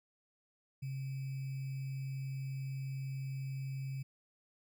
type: tone with sample-and-hold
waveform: sine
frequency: 134.4 Hz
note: C3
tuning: 47 cents sharp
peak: -37 dBFS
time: 0.82-4.03 s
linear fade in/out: 10 ms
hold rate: 2450 Hz
effects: none